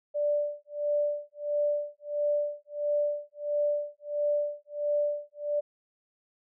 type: tone with tremolo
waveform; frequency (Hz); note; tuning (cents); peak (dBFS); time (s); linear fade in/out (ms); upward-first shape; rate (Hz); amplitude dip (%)
sine; 587.3; D5; 0; -23; 0.14-5.61; 20; sine; 1.5; 100
effects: none